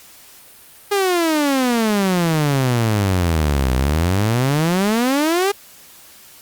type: exponential two-way sweep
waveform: sawtooth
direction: down then up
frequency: 412.5 to 62.2 to 412.5 Hz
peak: -11 dBFS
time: 0.91-5.52 s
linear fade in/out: 10 ms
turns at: 3.74 s
effects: white hiss -44 dBFS RMS until 6.41 s + Opus 48 kbps